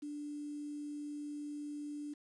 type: tone with quantisation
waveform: sine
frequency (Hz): 293.7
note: D4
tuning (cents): 0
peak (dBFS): -40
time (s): 0.02-2.14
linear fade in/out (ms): 10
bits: 10
effects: resampled to 24000 Hz